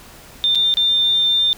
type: tone with dropouts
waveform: sine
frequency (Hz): 3598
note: A7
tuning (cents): +38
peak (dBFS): -13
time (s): 0.44-1.53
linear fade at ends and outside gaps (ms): 0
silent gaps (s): 0.549-0.555 / 0.74-0.771
effects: pink hiss -42 dBFS RMS until 1.57 s